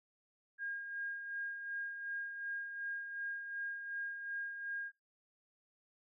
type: tone with tremolo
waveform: sine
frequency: 1621 Hz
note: G#6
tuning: 42 cents flat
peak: -37 dBFS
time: 0.58-4.92 s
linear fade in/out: 50 ms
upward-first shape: sine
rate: 2.7 Hz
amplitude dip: 50%
effects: noise-tail reverb RT60 0.2 s tail -22 dB re dry